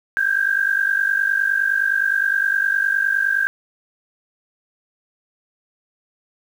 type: tone pair together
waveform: sine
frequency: 1568 / 1617.7 Hz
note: G6 / G#6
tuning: 0 / -46 cents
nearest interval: minor second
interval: 54 cents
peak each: -19 dBFS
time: 0.17-3.47 s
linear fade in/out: 0 ms
effects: 7-bit